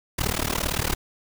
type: noise with amplitude modulation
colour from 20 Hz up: pink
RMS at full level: -22 dBFS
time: 0.18-0.95 s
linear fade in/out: 10 ms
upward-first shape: sine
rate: 37.7 Hz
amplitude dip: 95%
effects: none